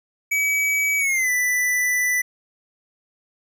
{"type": "tone with pitch glide", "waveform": "square", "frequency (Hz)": [2280, 1984.9], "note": ["C#7", "B6"], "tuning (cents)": [48, 8], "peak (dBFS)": -19, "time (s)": [0.31, 2.22], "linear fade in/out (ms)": 10, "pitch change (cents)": -240, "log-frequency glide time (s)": [0.98, 1.3], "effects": []}